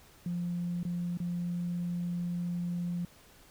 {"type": "tone with dropouts", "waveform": "sine", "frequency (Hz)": 174.61, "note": "F3", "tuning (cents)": 0, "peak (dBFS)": -30, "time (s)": [0.26, 3.05], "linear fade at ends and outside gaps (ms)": 2, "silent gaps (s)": [[0.831, 0.851], [1.173, 1.201]], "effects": ["tanh soft clip ceiling -26 dBFS", "pink hiss -58 dBFS RMS until 3.5 s"]}